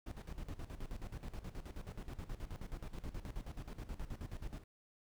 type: noise with tremolo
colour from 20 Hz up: brown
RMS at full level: -43 dBFS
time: 0.06-4.64 s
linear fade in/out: 10 ms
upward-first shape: square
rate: 9.4 Hz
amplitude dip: 75%
effects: none